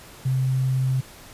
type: tone with quantisation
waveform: sine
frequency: 130.81 Hz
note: C3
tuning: in tune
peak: -19 dBFS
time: 0.25-1.01 s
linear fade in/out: 10 ms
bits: 8
effects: pink hiss -45 dBFS RMS until 1.33 s + resampled to 32000 Hz